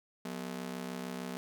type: ring-modulated tone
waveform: sawtooth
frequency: 213.1 Hz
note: G#3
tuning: 45 cents sharp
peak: -31 dBFS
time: 0.25-1.37 s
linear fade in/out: 0 ms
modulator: 33.3 Hz
effects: none